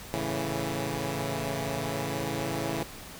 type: chord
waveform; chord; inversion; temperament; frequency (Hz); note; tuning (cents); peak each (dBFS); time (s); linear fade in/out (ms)
10% pulse; A major; none; equal; 110 / 138.59 / 164.81; A2 / C#3 / E3; 0 / 0 / 0; -27 / -25 / -26; 0.14-2.83; 0
effects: pink hiss -44 dBFS RMS until 3.19 s

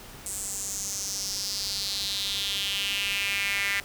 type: tone with high-pass filter sweep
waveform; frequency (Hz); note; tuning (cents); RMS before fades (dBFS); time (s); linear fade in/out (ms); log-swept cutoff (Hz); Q
sawtooth; 199.4; G3; +30; -30; 0.26-3.8; 2; 8200 to 2000; 4.2
effects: pink hiss -45 dBFS RMS until 3.84 s

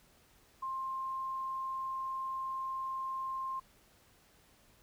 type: tone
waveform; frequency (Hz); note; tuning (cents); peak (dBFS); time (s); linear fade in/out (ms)
sine; 1057; C6; +17; -35; 0.62-3.6; 10
effects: pink hiss -65 dBFS RMS until 4.82 s

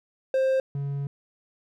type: tone pair in turn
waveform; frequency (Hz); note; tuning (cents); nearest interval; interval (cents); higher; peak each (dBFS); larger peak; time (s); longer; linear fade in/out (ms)
triangle; 528 / 140.5; C5 / C#3; +16 / +24; octave + major seventh; 2292; first; -18 / -25; first; 0.34-0.6 / 0.75-1.07; second; 2
effects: none

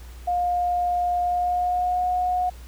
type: tone with pitch glide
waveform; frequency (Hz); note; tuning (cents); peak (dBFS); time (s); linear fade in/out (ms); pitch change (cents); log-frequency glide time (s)
sine; 710 to 725.3; F5 to F#5; +28 to -35; -20; 0.27-2.5; 10; +37; 1.21-2.08
effects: added 60 Hz sine -38 dBFS peak until 2.67 s + pink hiss -50 dBFS RMS until 2.67 s

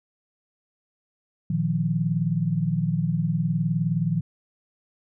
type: chord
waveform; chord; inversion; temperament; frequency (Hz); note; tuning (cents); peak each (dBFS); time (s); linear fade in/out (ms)
sine; Bb suspended fourth; none; just; 116.54 / 155.39 / 174.81; Bb2 / Eb3 / F3; 0 / -2 / +2; -29 / -24 / -25; 1.5-4.21; 5
effects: none

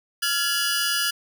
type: tone cluster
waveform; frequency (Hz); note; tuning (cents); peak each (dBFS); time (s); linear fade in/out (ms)
sawtooth; 1392 / 1688 / 2942 / 4853; F6 / G#6 / F#7 / D#8; -6 / +28 / -11 / -44; -24; 0.22-1.11; 10
effects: none

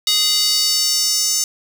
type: tone with high-pass filter sweep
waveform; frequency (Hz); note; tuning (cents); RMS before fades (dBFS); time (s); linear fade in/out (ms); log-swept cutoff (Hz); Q
square; 415.3; G#4; 0; -17; 0.07-1.44; 2; 3900 to 6100; 3.7
effects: none

